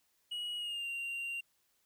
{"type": "tone with pitch glide", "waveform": "triangle", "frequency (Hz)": [2907, 2769], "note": ["F#7", "F7"], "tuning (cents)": [-31, -15], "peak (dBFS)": -35, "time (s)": [0.31, 1.41], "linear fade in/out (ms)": 10, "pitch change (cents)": -84, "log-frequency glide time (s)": [0.57, 0.88], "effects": ["white hiss -75 dBFS RMS until 1.85 s"]}